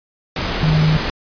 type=tone in noise; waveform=sine; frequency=155.56 Hz; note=D#3; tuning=in tune; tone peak=-12 dBFS; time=0.63-0.97 s; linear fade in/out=2 ms; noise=pink; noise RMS=-21 dBFS; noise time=0.36-1.1 s; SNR=+6 dB; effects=resampled to 11025 Hz

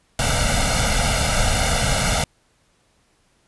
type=noise with comb filter; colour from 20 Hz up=pink; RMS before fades=-19 dBFS; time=0.19-2.24 s; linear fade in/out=2 ms; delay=1.4 ms; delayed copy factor=+0.95; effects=pink hiss -62 dBFS RMS until 3.47 s + resampled to 24000 Hz

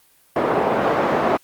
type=band-pass noise; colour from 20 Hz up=pink; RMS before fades=-19 dBFS; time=0.36-1.37 s; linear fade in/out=2 ms; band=360 to 1000 Hz; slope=12 dB/octave; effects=white hiss -56 dBFS RMS until 1.43 s + Opus 32 kbps

